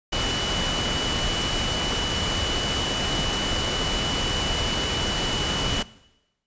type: tone in noise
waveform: sine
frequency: 2960 Hz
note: F#7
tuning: in tune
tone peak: -28 dBFS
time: 0.12-5.83 s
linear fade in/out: 10 ms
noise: pink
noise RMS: -26 dBFS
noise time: 0.12-5.83 s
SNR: -5 dB
effects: noise-tail reverb RT60 1.0 s tail -20 dB re dry + resampled to 16000 Hz